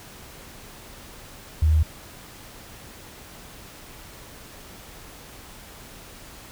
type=tone; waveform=sine; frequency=78 Hz; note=D#2; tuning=5 cents sharp; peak=-15 dBFS; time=1.62-1.83 s; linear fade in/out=5 ms; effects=pink hiss -44 dBFS RMS until 6.51 s